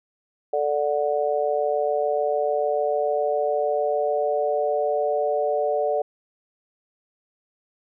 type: chord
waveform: sine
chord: D major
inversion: second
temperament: just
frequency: 440.5 / 587.3 / 734.2 Hz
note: A4 / D5 / F#5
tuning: +2 / 0 / -14 cents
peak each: -25 / -23 / -26 dBFS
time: 0.53-6.02 s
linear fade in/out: 5 ms
effects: none